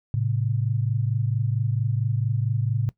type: tone pair together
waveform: sine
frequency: 110 / 134.44 Hz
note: A2 / C3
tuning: 0 / +47 cents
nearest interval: minor third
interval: 347 cents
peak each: -23 / -25 dBFS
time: 0.14-2.89 s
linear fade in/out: 0 ms
effects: noise-tail reverb RT60 0.1 s tail -19 dB re dry